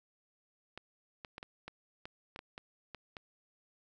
clicks, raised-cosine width 0.3 ms, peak -28 dBFS, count 11, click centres 0.776 / 1.248 / 1.381 / 1.429 / 1.68 / 2.055 / 2.361 / 2.391 / 2.579 / 2.947 / 3.168 s, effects none

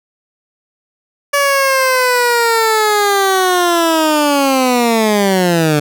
15% pulse linear sweep, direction down, 572 to 145.6 Hz, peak -4 dBFS, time 1.33-5.8 s, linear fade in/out 10 ms, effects none

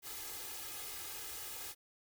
white noise with comb filter, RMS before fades -45 dBFS, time 0.02-1.75 s, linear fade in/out 50 ms, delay 2.4 ms, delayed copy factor +0.85, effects none

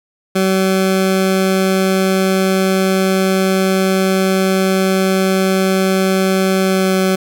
20% pulse tone with pitch glide, 190 to 188.69 Hz, F#3 to F#3, +46 to +34 cents, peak -7 dBFS, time 0.35-7.16 s, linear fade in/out 10 ms, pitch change -12 cents, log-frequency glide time 6.62-6.96 s, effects none

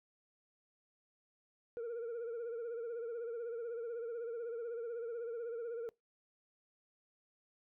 sine tone with vibrato, 466.2 Hz, A#4, in tune, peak -36 dBFS, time 1.77-5.89 s, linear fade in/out 0 ms, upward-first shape sine, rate 16 Hz, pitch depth 62 cents each way, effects noise-tail reverb RT60 0.2 s tail -25 dB re dry + tanh soft clip ceiling -38 dBFS

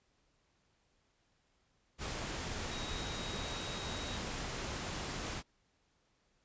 sine tone in noise, 3795 Hz, A#7, 30 cents sharp, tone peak -46 dBFS, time 2.69-4.2 s, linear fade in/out 50 ms, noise pink, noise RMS -40 dBFS, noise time 1.98-5.43 s, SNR -9 dB, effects pink hiss -75 dBFS RMS until 6.44 s + resampled to 16000 Hz

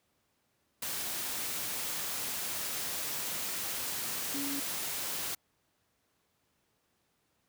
sine tone in noise, 280 Hz, C#4, 18 cents sharp, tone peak -36 dBFS, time 4.34-4.6 s, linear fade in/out 5 ms, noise white, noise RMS -36 dBFS, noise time 0.82-5.35 s, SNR -3 dB, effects pink hiss -75 dBFS RMS until 7.48 s + high-pass 80 Hz 12 dB/octave

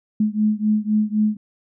sine beating tone pair, 211.5 / 215.4 Hz, G#3 / A3, +32 / -37 cents, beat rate 3.9 Hz, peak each -19 / -20 dBFS, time 0.2-1.37 s, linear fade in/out 5 ms, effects none

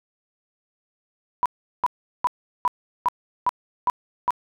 sine tone bursts, 987.8 Hz, B5, in tune, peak -16 dBFS, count 8, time 1.43-4.306 s, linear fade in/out 0 ms, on 27 ms, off 380 ms, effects none

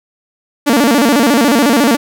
sawtooth tone with vibrato, 258.5 Hz, C4, 21 cents flat, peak -4 dBFS, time 0.66-1.97 s, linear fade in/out 20 ms, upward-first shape square, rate 14 Hz, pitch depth 200 cents each way, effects none

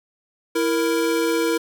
square tone pair together, 330.7 / 466.2 Hz, E4 / A#4, +6 / 0 cents, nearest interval tritone, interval 594 cents, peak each -22 dBFS, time 0.55-1.58 s, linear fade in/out 10 ms, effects none

